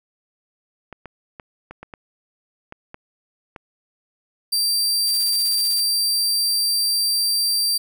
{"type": "clicks", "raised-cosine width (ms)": 0.5, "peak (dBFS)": -21, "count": 9, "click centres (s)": [0.927, 1.057, 1.398, 1.71, 1.83, 1.938, 2.724, 2.944, 3.562]}
{"type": "tone", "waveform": "sawtooth", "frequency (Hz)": 4699, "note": "D8", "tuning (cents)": 0, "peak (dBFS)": -15, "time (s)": [4.52, 7.78], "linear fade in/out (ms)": 10}
{"type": "noise bursts", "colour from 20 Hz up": "blue", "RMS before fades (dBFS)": -34, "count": 12, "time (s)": [5.07, 5.804], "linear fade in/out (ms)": 2, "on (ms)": 41, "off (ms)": 22}
{"effects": []}